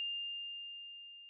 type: tone with level ramp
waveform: sine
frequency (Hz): 2805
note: F7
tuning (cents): +7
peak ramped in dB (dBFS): -35 to -52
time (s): 0-1.29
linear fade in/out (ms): 0
effects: none